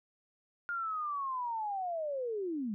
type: linear sweep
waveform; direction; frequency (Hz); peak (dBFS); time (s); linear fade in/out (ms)
sine; down; 1421 to 196; -33; 0.69-2.74; 0
effects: none